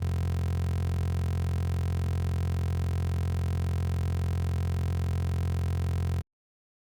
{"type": "tone with high-pass filter", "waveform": "15% pulse", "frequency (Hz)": 43.65, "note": "F1", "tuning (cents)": 0, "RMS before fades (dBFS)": -28, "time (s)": [0, 6.22], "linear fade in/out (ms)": 20, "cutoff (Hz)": 95, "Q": 6.1, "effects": ["Opus 48 kbps"]}